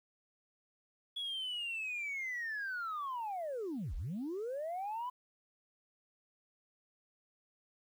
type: linear two-way sweep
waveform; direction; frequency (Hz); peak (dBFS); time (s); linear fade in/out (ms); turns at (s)
sine; down then up; 3389 to 31.22 to 1016; -35; 1.16-5.1; 10; 3.95
effects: tanh soft clip ceiling -34 dBFS + 11-bit